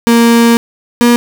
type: tone pair in turn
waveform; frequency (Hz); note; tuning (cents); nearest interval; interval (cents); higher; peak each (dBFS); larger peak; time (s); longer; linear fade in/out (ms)
35% pulse; 233.1 / 239; A#3 / A#3; 0 / +43; unison; 43; second; -3; neither; 0.07-0.57 / 1.01-1.16; first; 0
effects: none